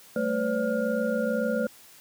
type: tone cluster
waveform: sine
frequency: 195.4 / 222.3 / 507 / 569 / 1415 Hz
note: G3 / A3 / B4 / C#5 / F6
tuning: -5 / +18 / +45 / +45 / +22 cents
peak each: -37 / -28 / -28 / -30 / -35 dBFS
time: 0.16-1.67 s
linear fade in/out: 2 ms
effects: white hiss -52 dBFS RMS until 2 s + high-pass 80 Hz 12 dB/octave